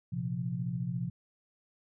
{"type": "chord", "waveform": "sine", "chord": "Bb suspended second", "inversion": "none", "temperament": "equal", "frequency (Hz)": [116.54, 130.81, 174.61], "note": ["Bb2", "C3", "F3"], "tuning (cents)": [0, 0, 0], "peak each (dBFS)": [-38, -35, -35], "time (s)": [0.12, 1.1], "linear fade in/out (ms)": 10, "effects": []}